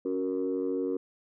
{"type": "chord", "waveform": "sine", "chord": "F# major", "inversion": "second", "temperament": "equal", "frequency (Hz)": [277.2, 370, 466.2], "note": ["C#4", "F#4", "A#4"], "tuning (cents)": [0, 0, 0], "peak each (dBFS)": -31, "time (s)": [0.05, 0.97], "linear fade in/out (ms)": 5, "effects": ["tanh soft clip ceiling -21 dBFS"]}